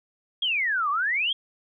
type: exponential two-way sweep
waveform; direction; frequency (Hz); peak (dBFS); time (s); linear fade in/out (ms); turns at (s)
sine; down then up; 3335 to 1108.7 to 3335; -22; 0.42-1.33; 5; 0.9
effects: none